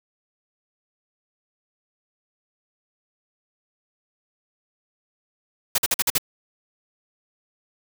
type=noise bursts; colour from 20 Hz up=white; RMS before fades=-20 dBFS; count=6; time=5.75-6.182 s; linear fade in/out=5 ms; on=32 ms; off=48 ms; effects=none